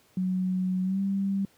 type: tone with pitch glide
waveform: sine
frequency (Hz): 185 to 196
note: F#3 to G3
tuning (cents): 0 to 0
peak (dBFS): -24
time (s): 0.17-1.45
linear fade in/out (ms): 2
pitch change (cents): +100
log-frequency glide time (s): 0.83-1
effects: pink hiss -62 dBFS RMS until 1.57 s + high-pass 100 Hz 12 dB/octave